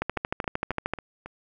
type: two click trains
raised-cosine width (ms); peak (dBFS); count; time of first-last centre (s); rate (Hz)
0.5; -11 / -23; 13 / 5; 0.02-0.936 / 0.17-1.26; 13.1 / 3.67
effects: none